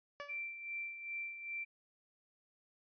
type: tone with exponential decay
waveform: 15% pulse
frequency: 575 Hz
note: D5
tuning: 37 cents flat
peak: -34 dBFS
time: 0.2-0.45 s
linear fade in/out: 0 ms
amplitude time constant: 53 ms
type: tone with tremolo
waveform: sine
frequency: 2349 Hz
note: D7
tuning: in tune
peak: -38 dBFS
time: 0.28-1.65 s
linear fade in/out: 20 ms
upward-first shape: sine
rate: 2.5 Hz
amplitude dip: 60%
effects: resampled to 11025 Hz